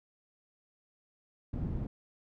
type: low-pass noise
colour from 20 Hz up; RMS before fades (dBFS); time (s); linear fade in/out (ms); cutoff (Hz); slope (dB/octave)
white; -35; 1.53-1.87; 5; 140; 12
effects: none